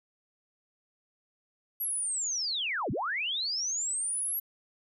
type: linear two-way sweep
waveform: sine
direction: down then up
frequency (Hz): 11730 to 83.1 to 11730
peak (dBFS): -29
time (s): 1.8-4.4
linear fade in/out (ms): 10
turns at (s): 2.91
effects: none